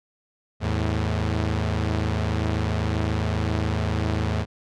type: tone pair together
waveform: sawtooth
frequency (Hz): 80.46 / 107.9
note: E2 / A2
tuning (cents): -41 / -33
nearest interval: perfect fourth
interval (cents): 508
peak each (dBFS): -21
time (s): 0.6-4.46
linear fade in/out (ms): 50
effects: low-pass 5000 Hz 12 dB/octave